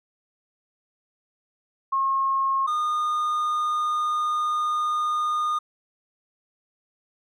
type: tone pair in turn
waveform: sine / triangle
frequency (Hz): 1080 / 1222.5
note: C#6 / D#6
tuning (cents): -45 / -31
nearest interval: major second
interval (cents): 214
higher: second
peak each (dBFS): -20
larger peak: neither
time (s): 1.92-2.67 / 2.67-5.59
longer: second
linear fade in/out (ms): 10
effects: none